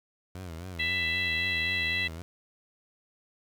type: tone with vibrato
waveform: sawtooth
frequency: 86.9 Hz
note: F2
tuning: 8 cents flat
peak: -34 dBFS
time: 0.35-2.22 s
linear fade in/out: 0 ms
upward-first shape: sine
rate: 3.8 Hz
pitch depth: 140 cents each way
type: harmonic tone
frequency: 664 Hz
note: E5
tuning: 12 cents sharp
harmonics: 3 / 4 / 5 / 6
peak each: -29 / -32 / -36 / -36 dBFS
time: 0.79-2.08 s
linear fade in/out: 10 ms
effects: 9-bit